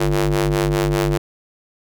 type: ring-modulated tone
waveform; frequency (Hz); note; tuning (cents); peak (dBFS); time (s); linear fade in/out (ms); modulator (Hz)
sawtooth; 99.4; G2; +25; -9; 0-1.18; 10; 246
effects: none